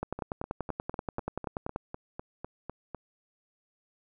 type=two click trains; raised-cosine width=1 ms; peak=-23 / -18 dBFS; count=12 / 19; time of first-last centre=0.19-2.947 / 0.03-1.761 s; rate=3.99 / 10.4 Hz; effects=none